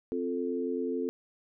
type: chord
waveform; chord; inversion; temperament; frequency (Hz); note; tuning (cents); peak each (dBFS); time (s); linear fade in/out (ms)
sine; F major; second; equal; 261.6 / 349.2 / 440; C4 / F4 / A4; 0 / 0 / 0; -33 / -35 / -33; 0.12-1.09; 0
effects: none